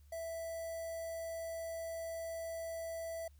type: tone with notch filter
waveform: square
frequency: 659.3 Hz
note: E5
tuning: in tune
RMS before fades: -42 dBFS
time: 0.12-3.28 s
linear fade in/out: 5 ms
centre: 3000 Hz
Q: 0.66
effects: added 72 Hz sine -58 dBFS peak until 3.39 s + white hiss -75 dBFS RMS until 3.39 s